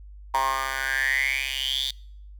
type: tone with high-pass filter sweep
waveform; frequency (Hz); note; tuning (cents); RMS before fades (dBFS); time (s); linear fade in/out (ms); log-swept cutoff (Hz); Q
10% pulse; 133.6; C3; +36; -26; 0.34-1.91; 5; 950 to 3800; 9.4
effects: noise-tail reverb RT60 0.7 s tail -26 dB re dry + added 50 Hz sine -41 dBFS peak until 2.39 s